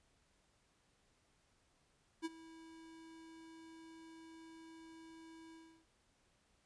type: tone with ADSR envelope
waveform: square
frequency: 325.4 Hz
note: E4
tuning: 22 cents flat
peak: -37 dBFS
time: 2.22-5.86 s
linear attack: 33 ms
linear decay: 29 ms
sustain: -18 dB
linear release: 340 ms
effects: pink hiss -75 dBFS RMS until 6.65 s + resampled to 22050 Hz